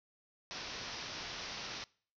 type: low-pass noise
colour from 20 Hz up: white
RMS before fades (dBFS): -44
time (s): 0.51-1.84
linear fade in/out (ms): 0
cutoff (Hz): 5900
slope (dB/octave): 96
effects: noise-tail reverb RT60 0.5 s tail -24 dB re dry